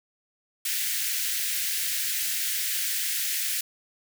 white high-pass noise, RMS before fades -28 dBFS, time 0.65-3.61 s, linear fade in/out 5 ms, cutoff 1600 Hz, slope 48 dB/octave, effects none

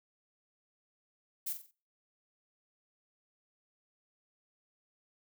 violet noise with echo, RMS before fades -36 dBFS, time 1.46-1.53 s, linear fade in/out 10 ms, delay 46 ms, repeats 4, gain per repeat -8 dB, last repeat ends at 1.714 s, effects noise-tail reverb RT60 0.4 s tail -24 dB re dry

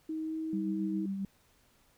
sine tone with pitch glide, 315.7 to 318.4 Hz, D#4 to D#4, +25 to +40 cents, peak -33 dBFS, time 0.09-1.06 s, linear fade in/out 5 ms, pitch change +15 cents, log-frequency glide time 0.24-0.36 s
sine tone with tremolo, 195.4 Hz, G3, 5 cents flat, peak -31 dBFS, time 0.53-1.25 s, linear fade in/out 2 ms, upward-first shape sine, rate 7.4 Hz, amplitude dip 35%
effects pink hiss -67 dBFS RMS until 1.97 s

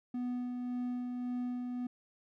triangle tone with tremolo, 246.9 Hz, B3, in tune, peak -31 dBFS, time 0.14-1.87 s, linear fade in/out 5 ms, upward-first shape sine, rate 1.8 Hz, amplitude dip 30%, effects none

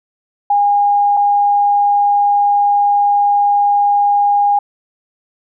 sine tone pair in turn, 815 / 815 Hz, G#5 / G#5, -33 / -33 cents, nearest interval unison, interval 0 cents, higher neither, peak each -9 dBFS, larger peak neither, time 0.5-1.17 / 1.17-4.59 s, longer second, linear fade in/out 5 ms, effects none

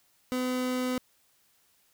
30% pulse tone, 253 Hz, B3, 42 cents sharp, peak -25 dBFS, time 0.32-0.98 s, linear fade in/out 0 ms, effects white hiss -67 dBFS RMS until 1.93 s

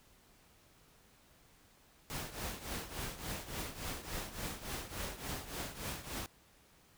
pink noise with tremolo, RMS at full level -39 dBFS, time 2.1-6.26 s, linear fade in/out 0 ms, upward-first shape triangle, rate 3.5 Hz, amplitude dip 80%, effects pink hiss -65 dBFS RMS until 6.97 s

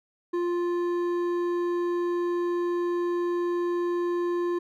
sine tone with hard clipping, 349.2 Hz, F4, in tune, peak -26 dBFS, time 0.33-4.59 s, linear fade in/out 10 ms, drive 8 dB, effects none

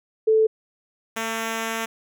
sine / 5% pulse tone pair in turn, 439 / 225.2 Hz, A4 / A3, -4 / +40 cents, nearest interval octave, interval 1156 cents, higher first, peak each -14 dBFS, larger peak neither, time 0.27-0.47 / 1.16-1.86 s, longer second, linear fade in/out 10 ms, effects none

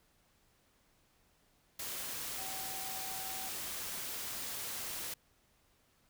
sine tone in noise, 764 Hz, G5, 45 cents flat, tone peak -47 dBFS, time 2.38-3.49 s, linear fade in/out 5 ms, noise white, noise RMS -41 dBFS, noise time 1.79-5.14 s, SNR -9 dB, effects pink hiss -71 dBFS RMS until 6.09 s

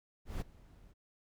brown noise with ADSR envelope, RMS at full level -35 dBFS, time 0.25-0.94 s, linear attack 160 ms, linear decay 16 ms, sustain -23 dB, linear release 31 ms, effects none

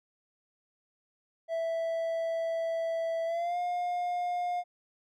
triangle tone with pitch glide, 659.3 to 710.7 Hz, E5 to F5, 0 to +30 cents, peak -27 dBFS, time 1.48-4.64 s, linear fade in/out 50 ms, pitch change +130 cents, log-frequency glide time 3.25-3.58 s, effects none

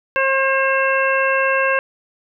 harmonic tone, 536 Hz, C5, 42 cents sharp, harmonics 1 / 2 / 3 / 4 / 5, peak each -19 / -21 / -19 / -28 / -22 dBFS, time 0.16-1.79 s, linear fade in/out 0 ms, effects none

